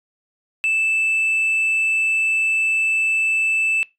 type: tone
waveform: sine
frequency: 2637 Hz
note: E7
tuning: in tune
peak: -14 dBFS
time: 0.64-3.83 s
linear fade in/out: 0 ms
effects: noise-tail reverb RT60 0.2 s tail -23 dB re dry + tanh soft clip ceiling -15 dBFS